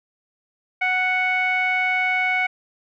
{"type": "tone with low-pass filter", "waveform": "sawtooth", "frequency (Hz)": 740, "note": "F#5", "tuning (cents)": 0, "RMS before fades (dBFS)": -21, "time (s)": [0.81, 2.47], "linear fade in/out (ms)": 10, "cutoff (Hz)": 2100, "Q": 9, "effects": []}